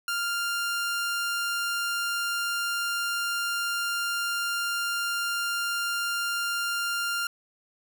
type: tone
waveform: sawtooth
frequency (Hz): 1396.9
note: F6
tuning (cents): 0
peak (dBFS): -23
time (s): 0.08-7.27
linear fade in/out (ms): 2
effects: none